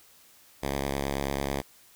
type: tone with vibrato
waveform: 5% pulse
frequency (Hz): 69.3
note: C#2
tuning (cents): 0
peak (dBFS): -17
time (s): 0.62-1.62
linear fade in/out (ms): 20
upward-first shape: sine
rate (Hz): 9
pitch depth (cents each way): 25
effects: white hiss -57 dBFS RMS until 1.95 s